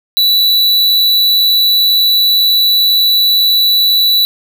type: tone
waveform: square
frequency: 3951 Hz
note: B7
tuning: in tune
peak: -8 dBFS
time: 0.17-4.25 s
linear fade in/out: 0 ms
effects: none